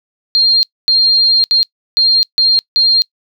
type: tone bursts at uneven times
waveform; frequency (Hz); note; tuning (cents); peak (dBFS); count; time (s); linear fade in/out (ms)
sine; 4203; C8; +7; -7; 6; 0.35-0.63 / 0.88-1.44 / 1.51-1.63 / 1.97-2.23 / 2.38-2.59 / 2.76-3.02; 0
effects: noise-tail reverb RT60 0.1 s tail -25 dB re dry